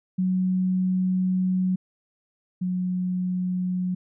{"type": "tone pair in turn", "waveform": "sine", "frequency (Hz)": [185, 182.24], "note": ["F#3", "F#3"], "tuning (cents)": [0, -26], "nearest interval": "unison", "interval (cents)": 26, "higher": "first", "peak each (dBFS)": [-20, -23], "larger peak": "first", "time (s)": [[0.18, 1.76], [2.61, 3.95]], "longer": "first", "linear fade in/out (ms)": 10, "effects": []}